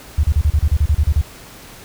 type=tone bursts; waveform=sine; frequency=74.3 Hz; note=D2; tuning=21 cents sharp; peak=-10 dBFS; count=12; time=0.18-1.214 s; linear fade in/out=5 ms; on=55 ms; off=34 ms; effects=pink hiss -39 dBFS RMS until 1.84 s